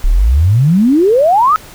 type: exponential sweep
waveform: sine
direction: up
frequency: 32.59 to 1318.5 Hz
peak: -6 dBFS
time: 0.04-1.56 s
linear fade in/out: 0 ms
effects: pink hiss -36 dBFS RMS until 1.74 s